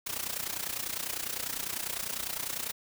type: noise with amplitude modulation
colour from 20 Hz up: white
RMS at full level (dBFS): -32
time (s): 0.06-2.72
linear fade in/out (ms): 10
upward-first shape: sine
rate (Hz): 30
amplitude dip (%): 80
effects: none